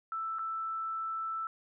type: tone with dropouts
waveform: sine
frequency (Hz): 1323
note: E6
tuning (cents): +6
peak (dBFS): -33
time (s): 0.12-1.47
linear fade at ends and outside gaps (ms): 1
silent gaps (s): 0.386-0.392
effects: none